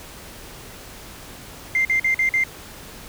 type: tone bursts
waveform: sine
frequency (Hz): 2093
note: C7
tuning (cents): 0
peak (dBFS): -15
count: 5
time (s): 1.75-2.438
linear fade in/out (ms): 2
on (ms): 100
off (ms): 47
effects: tanh soft clip ceiling -12 dBFS + pink hiss -40 dBFS RMS until 3.08 s